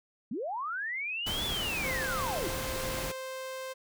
sine linear two-way sweep, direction up then down, 187 to 3499 to 298.3 Hz, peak -32 dBFS, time 0.31-2.48 s, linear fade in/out 5 ms, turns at 1.45 s
pink noise, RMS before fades -36 dBFS, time 1.26-3.12 s, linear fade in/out 10 ms
sawtooth tone, 523 Hz, C5, 1 cent flat, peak -33 dBFS, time 1.83-3.74 s, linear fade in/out 20 ms
effects none

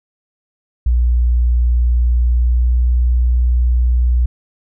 sine tone with pitch glide, 60.1 to 60.87 Hz, B1 to B1, -46 to -24 cents, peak -10 dBFS, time 0.86-4.26 s, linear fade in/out 5 ms, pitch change +22 cents, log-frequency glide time 2.24-2.77 s, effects none

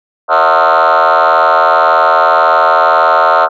sine tone with frequency modulation, 985 Hz, B5, 5 cents flat, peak -3 dBFS, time 0.28-3.49 s, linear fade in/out 50 ms, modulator 81.8 Hz, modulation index 5.2, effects tanh soft clip ceiling -4 dBFS

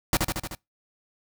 pink noise with echo, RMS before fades -21 dBFS, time 0.13-0.17 s, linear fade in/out 2 ms, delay 76 ms, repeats 5, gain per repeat -3 dB, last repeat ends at 0.55 s, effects noise-tail reverb RT60 0.2 s tail -25 dB re dry

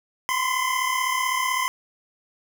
25% pulse tone pair together, 1012.1 / 1048 Hz, B5 / C6, +42 / +2 cents, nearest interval minor second, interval 60 cents, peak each -21 dBFS, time 0.29-1.68 s, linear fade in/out 0 ms, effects none

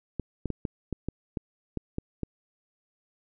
clicks, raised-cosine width 3 ms, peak -17 dBFS, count 10, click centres 0.197 / 0.457 / 0.503 / 0.652 / 0.927 / 1.086 / 1.372 / 1.773 / 1.984 / 2.233 s, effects none

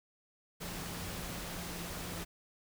sine tone in noise, 173.8 Hz, F3, 8 cents flat, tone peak -47 dBFS, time 0.6-2.25 s, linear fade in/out 20 ms, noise pink, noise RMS -42 dBFS, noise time 0.6-2.25 s, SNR -8 dB, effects none

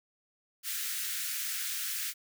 white high-pass noise, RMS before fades -35 dBFS, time 0.63-2.14 s, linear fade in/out 50 ms, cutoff 1400 Hz, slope 48 dB/octave, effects none

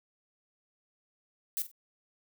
violet noise with echo, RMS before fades -32 dBFS, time 1.57-1.62 s, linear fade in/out 0 ms, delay 47 ms, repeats 2, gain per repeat -13 dB, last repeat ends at 1.714 s, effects none

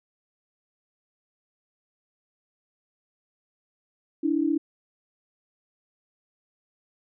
sine tone pair together, 290.1 / 325.6 Hz, D4 / E4, -21 / -21 cents, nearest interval major second, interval 200 cents, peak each -24 dBFS, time 4.23-4.58 s, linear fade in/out 10 ms, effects none

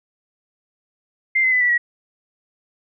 sine tone with pitch steps, 2093 / 2048 / 2003 / 1959.6 / 1917.1 Hz, C7 / C7 / B6 / B6 / A#6, 0 / -38 / +24 / -14 / +48 cents, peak -14 dBFS, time 1.35-1.78 s, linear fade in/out 10 ms, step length 86 ms, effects none

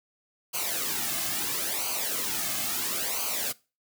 white noise with flanger, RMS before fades -30 dBFS, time 0.53-3.53 s, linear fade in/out 20 ms, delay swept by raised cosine 0.55 to 2.15 ms, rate 0.74 Hz, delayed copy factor -0.75, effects noise-tail reverb RT60 0.3 s tail -21 dB re dry

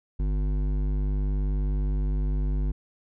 sine tone with hard clipping, 49.73 Hz, G1, 26 cents sharp, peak -25 dBFS, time 0.19-2.72 s, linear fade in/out 10 ms, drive 12 dB, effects none

